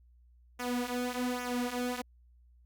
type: tone with flanger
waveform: sawtooth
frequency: 246.9 Hz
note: B3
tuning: in tune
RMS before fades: -34 dBFS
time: 0.59-2.02 s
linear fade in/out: 10 ms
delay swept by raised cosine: 0.23 to 5.13 ms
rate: 1.2 Hz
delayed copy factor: -0.75
effects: added 60 Hz sine -58 dBFS peak until 2.65 s + Opus 48 kbps